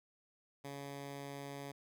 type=tone; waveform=10% pulse; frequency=140.5 Hz; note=C#3; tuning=24 cents sharp; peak=-36 dBFS; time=0.64-1.72 s; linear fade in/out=10 ms; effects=none